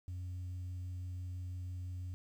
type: tone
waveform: sine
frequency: 90.6 Hz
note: F#2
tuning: 36 cents flat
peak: -37 dBFS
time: 0.08-2.14 s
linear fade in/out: 0 ms
effects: tanh soft clip ceiling -38 dBFS + 11-bit